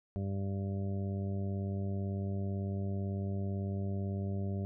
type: harmonic tone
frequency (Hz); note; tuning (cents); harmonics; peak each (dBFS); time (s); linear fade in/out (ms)
98; G2; 0; 1 / 2 / 3 / 4 / 5 / 6 / 7; -34 / -38 / -50 / -45 / -57 / -49 / -53; 0.16-4.65; 0
effects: none